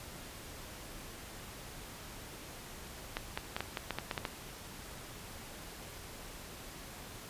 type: clicks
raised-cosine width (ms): 0.3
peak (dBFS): -18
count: 10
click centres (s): 3.169 / 3.375 / 3.565 / 3.606 / 3.772 / 3.907 / 3.986 / 4.112 / 4.178 / 4.252
effects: pink hiss -48 dBFS RMS until 7.29 s + resampled to 32000 Hz